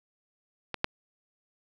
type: clicks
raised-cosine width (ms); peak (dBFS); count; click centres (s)
0.3; -16 / -8; 2; 0.743 / 0.844
effects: none